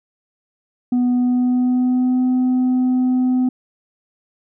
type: tone with pitch glide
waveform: sine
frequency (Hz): 246.9 to 253.8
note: B3 to B3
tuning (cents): 0 to +47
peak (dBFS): -11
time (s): 0.92-3.49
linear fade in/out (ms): 5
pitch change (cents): +47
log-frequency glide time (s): 1.12-2.23
effects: tanh soft clip ceiling -13 dBFS